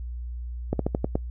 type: slowing click train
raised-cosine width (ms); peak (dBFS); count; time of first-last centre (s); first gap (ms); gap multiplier
2; -10; 6; 0.73-1.155; 63; 1.15
effects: noise-tail reverb RT60 0.1 s tail -25 dB re dry + added 60 Hz sine -31 dBFS peak until 1.3 s